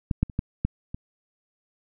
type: clicks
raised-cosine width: 5 ms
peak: -11 / -8 / -27 / -12 / -10 / -20 dBFS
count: 6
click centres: 0.112 / 0.23 / 0.298 / 0.391 / 0.65 / 0.945 s
effects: none